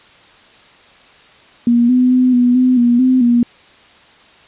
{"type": "tone with pitch steps", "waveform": "sine", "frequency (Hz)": [237.7, 251.6, 253.4, 245.2, 254, 239.8, 256.9, 239.1], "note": ["A#3", "B3", "B3", "B3", "B3", "A#3", "C4", "A#3"], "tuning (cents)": [34, 32, 45, -12, 49, 49, -32, 44], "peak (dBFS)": -8, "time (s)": [1.67, 3.43], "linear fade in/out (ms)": 2, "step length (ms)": 220, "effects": ["white hiss -45 dBFS RMS until 4.47 s", "resampled to 8000 Hz"]}